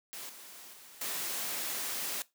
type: noise with level steps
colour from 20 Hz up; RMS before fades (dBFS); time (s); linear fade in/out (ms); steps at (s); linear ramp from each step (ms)
white; -43 / -50 / -53 / -36; 0.13-2.22; 0; 0.29 / 0.73 / 1.01; 5
effects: noise-tail reverb RT60 0.2 s tail -19 dB re dry + high-pass 200 Hz 12 dB/octave